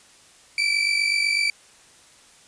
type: tone pair together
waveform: 30% pulse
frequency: 2300 / 2348 Hz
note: D7 / D7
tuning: -37 / -1 cents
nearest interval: unison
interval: 36 cents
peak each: -20 dBFS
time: 0.58-1.5 s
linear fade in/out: 2 ms
effects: white hiss -52 dBFS RMS until 2.47 s + resampled to 22050 Hz